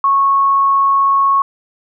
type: tone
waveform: sine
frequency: 1101 Hz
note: C#6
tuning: 12 cents flat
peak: -9 dBFS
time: 0.04-1.42 s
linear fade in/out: 2 ms
effects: none